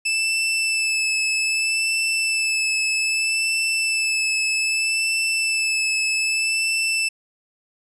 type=tone with vibrato; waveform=sawtooth; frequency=2632 Hz; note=E7; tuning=3 cents flat; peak=-16 dBFS; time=0.05-7.09 s; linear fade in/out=10 ms; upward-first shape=sine; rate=0.63 Hz; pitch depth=19 cents each way; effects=resampled to 24000 Hz + 9-bit